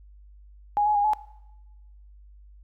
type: tone with pitch steps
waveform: sine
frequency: 827 / 843 / 817 / 852 Hz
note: G#5 / G#5 / G#5 / G#5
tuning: -8 / +26 / -29 / +44 cents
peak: -19 dBFS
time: 0.77-1.134 s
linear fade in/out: 0 ms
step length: 91 ms
effects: noise-tail reverb RT60 1.0 s tail -20 dB re dry + added 50 Hz sine -47 dBFS peak until 2.63 s